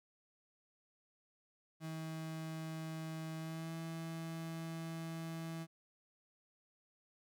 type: tone with pitch glide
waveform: 35% pulse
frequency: 160 to 163.74 Hz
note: D#3 to E3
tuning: +49 to -11 cents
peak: -40 dBFS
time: 1.8-5.67 s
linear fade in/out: 50 ms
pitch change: +40 cents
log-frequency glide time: 3.38-3.73 s
effects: none